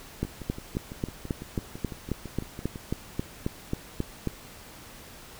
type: two click trains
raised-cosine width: 3 ms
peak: -24 / -14 dBFS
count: 16 / 16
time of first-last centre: 0.25-2.758 / 0.23-4.273 s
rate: 5.98 / 3.71 Hz
effects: pink hiss -47 dBFS RMS until 5.39 s